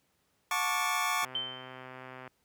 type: chord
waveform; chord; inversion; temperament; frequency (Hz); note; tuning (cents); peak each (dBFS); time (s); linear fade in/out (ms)
25% pulse; D major seventh; first; equal with one note detuned; 721 / 880 / 1108.7 / 1174.7; F#5 / A5 / C#6 / D6; -45 / 0 / 0 / 0; -33 / -32 / -28 / -30; 0.51-1.25; 2
type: click train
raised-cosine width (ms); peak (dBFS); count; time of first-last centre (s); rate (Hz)
0.5; -30; 136; 1.23-2.277; 129
type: tone with exponential decay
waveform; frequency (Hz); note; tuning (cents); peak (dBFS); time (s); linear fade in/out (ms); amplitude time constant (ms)
sine; 3100; G7; -20; -28; 1.35-1.86; 2; 110
effects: pink hiss -73 dBFS RMS until 2.44 s + high-pass 80 Hz 12 dB/octave